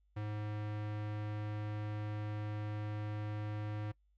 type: tone with low-pass filter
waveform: square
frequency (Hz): 105.5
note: G#2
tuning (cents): +28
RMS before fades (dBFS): -40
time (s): 0.16-3.92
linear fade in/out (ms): 10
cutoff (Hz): 2500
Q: 0.77
effects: noise-tail reverb RT60 0.1 s tail -21 dB re dry + added 50 Hz sine -69 dBFS peak until 4.17 s